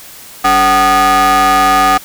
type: ring-modulated tone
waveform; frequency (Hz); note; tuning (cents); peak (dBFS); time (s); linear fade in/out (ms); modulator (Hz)
45% pulse; 236.1; A#3; +22; -4; 0.44-1.98; 10; 992
effects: white hiss -34 dBFS RMS until 2.04 s